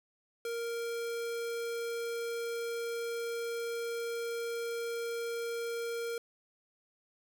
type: tone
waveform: square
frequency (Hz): 466.2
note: A#4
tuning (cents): 0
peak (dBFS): -35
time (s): 0.45-6.18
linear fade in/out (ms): 2
effects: none